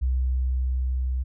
sine tone with level ramp, 63.8 Hz, C2, 43 cents flat, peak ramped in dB -20 to -23 dBFS, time 0.01-1.24 s, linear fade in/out 20 ms, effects none

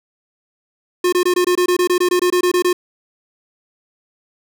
square tone bursts, 358.7 Hz, F4, 46 cents sharp, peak -13 dBFS, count 16, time 1.04-2.73 s, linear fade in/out 5 ms, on 85 ms, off 22 ms, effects none

